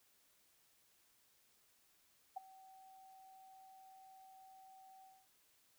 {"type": "tone with ADSR envelope", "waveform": "sine", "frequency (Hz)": 764, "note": "G5", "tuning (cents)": -45, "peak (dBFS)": -38, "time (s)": [2.36, 5.28], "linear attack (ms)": 11, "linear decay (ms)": 12, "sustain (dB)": -20, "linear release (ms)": 250, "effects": ["white hiss -73 dBFS RMS until 5.78 s"]}